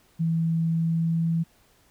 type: tone with pitch glide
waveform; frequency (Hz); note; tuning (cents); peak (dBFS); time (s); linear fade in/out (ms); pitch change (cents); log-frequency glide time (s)
sine; 164.2 to 165.34; E3 to E3; -6 to +6; -21; 0.19-1.44; 20; +12; 0.67-1.28
effects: pink hiss -61 dBFS RMS until 1.9 s